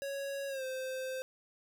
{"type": "tone with pitch glide", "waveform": "square", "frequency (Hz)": [554.4, 520.3], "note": ["C#5", "C5"], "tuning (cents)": [0, -10], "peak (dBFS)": -37, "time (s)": [0.02, 1.22], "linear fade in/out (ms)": 0, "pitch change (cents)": -110, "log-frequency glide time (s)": [0.48, 0.64], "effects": []}